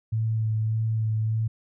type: tone with vibrato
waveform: sine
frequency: 110.4 Hz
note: A2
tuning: 6 cents sharp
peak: -22 dBFS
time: 0.12-1.48 s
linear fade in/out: 10 ms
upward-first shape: sine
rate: 1.7 Hz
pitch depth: 17 cents each way
effects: none